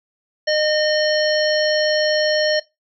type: harmonic tone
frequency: 611 Hz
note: D#5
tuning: 32 cents flat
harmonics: 1 / 3 / 5 / 7 / 9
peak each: -17 / -23 / -29 / -26 / -26 dBFS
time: 0.47-2.6 s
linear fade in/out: 10 ms
effects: noise-tail reverb RT60 0.2 s tail -19 dB re dry